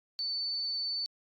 sine tone, 4509 Hz, C#8, 29 cents sharp, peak -31 dBFS, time 0.19-1.06 s, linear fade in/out 0 ms, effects AAC 48 kbps

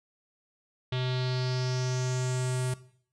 square tone with low-pass filter sweep, 127.4 Hz, C3, 46 cents flat, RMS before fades -30 dBFS, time 0.92-2.74 s, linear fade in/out 5 ms, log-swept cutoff 3500 to 9500 Hz, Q 4.4, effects noise-tail reverb RT60 0.6 s tail -17 dB re dry

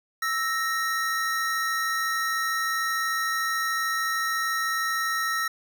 square tone pair together, 1318.5 / 1864.6 Hz, E6 / A#6, 0 / 0 cents, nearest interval tritone, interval 600 cents, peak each -28 dBFS, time 0.22-5.48 s, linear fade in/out 5 ms, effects none

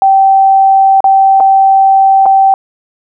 sine tone with dropouts, 776 Hz, G5, 18 cents flat, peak -3 dBFS, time 0.02-2.54 s, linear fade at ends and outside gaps 1 ms, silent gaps 1.005-1.042 / 1.401-1.405 / 2.257-2.262 s, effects none

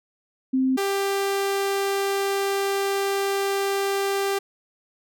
sine / sawtooth tone pair in turn, 261.6 / 394.9 Hz, C4 / G4, 0 / +13 cents, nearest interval perfect fifth, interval 713 cents, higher second, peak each -18 / -18 dBFS, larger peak neither, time 0.53-0.77 / 0.77-4.39 s, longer second, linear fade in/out 10 ms, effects none

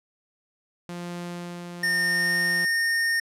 sawtooth tone with tremolo, 174.61 Hz, F3, in tune, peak -28 dBFS, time 0.89-2.65 s, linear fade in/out 0 ms, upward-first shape sine, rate 0.87 Hz, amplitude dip 35%
square tone with pitch glide, 1822 to 1833.6 Hz, A#6 to A#6, -40 to -29 cents, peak -22 dBFS, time 1.83-3.2 s, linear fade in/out 5 ms, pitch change +11 cents, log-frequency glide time 2.06-2.36 s
effects low-pass 11000 Hz 12 dB/octave

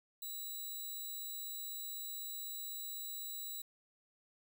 5% pulse tone, 3928 Hz, B7, 10 cents flat, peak -34 dBFS, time 0.22-3.62 s, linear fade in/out 5 ms, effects none

